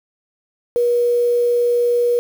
sine tone with quantisation, 480.9 Hz, B4, 46 cents flat, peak -13 dBFS, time 0.76-2.19 s, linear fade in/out 0 ms, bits 6, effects none

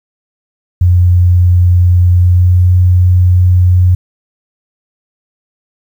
sine tone with pitch glide, 89 to 90.29 Hz, F2 to F#2, +33 to -42 cents, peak -4 dBFS, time 0.81-3.95 s, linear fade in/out 5 ms, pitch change +25 cents, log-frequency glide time 2.13-2.75 s, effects 7-bit

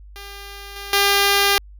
5% pulse tone with level steps, 400.4 Hz, G4, 37 cents sharp, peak -24 / -20 / -3 dBFS, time 0.16-1.58 s, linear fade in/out 0 ms, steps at 0.76 / 0.93 s, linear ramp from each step 2 ms, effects added 50 Hz sine -39 dBFS peak until 1.79 s

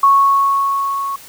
sine tone with level ramp, 1105 Hz, C#6, 6 cents flat, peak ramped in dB -6 to -19 dBFS, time 0.03-1.16 s, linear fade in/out 5 ms, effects white hiss -39 dBFS RMS until 1.28 s

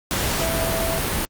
sine tone in noise, 659.3 Hz, E5, in tune, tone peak -25 dBFS, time 0.41-0.99 s, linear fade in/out 0 ms, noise pink, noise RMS -23 dBFS, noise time 0.11-1.25 s, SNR -5 dB, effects Opus 48 kbps

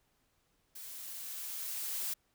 blue noise with level ramp, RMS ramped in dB -47 to -36 dBFS, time 0.75-2.14 s, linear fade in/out 10 ms, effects pink hiss -75 dBFS RMS until 2.34 s

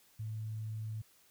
sine tone, 109.3 Hz, A2, 11 cents flat, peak -37 dBFS, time 0.19-1.02 s, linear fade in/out 10 ms, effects white hiss -66 dBFS RMS until 1.3 s

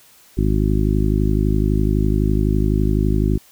harmonic tone, 51.91 Hz, G#1, in tune, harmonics 1 / 2 / 3 / 4 / 5 / 6 / 7, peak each -18 / -21 / -23 / -24 / -25 / -26 / -26 dBFS, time 0.37-3.38 s, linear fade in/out 10 ms, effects white hiss -50 dBFS RMS until 3.51 s

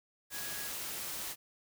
sine tone in noise, 1661.2 Hz, G#6, in tune, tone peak -47 dBFS, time 0.3-0.71 s, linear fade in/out 50 ms, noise white, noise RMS -40 dBFS, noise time 0.3-1.36 s, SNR -10 dB, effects none

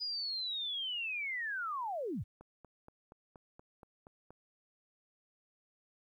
sine linear sweep, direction down, 4978 to 59.2 Hz, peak -35 dBFS, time 0-2.24 s, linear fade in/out 20 ms
click train, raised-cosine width 1 ms, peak -39 dBFS, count 9, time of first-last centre 2.41-4.306 s, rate 4.22 Hz
effects 12-bit

